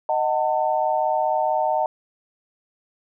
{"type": "chord", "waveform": "sine", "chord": "D# diminished", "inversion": "none", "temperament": "just", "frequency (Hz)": [622.3, 746.7, 896], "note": ["D#5", "F#5", "A5"], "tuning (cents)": [0, 16, 31], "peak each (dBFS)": -23, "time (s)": [0.09, 1.86], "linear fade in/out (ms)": 2, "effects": []}